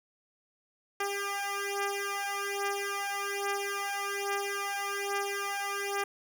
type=beating tone pair; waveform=10% pulse; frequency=399.8 / 401 Hz; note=G4 / G4; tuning=+34 / +39 cents; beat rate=1.2 Hz; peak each=-26 dBFS; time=1-6.04 s; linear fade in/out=5 ms; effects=none